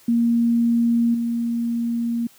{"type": "tone with level steps", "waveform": "sine", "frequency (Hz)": 234.1, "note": "A#3", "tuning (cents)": 8, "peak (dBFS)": [-15, -20], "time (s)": [0.08, 2.27], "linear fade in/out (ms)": 5, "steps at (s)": 1.14, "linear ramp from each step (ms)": 5, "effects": ["white hiss -52 dBFS RMS until 2.38 s", "high-pass 80 Hz 12 dB/octave"]}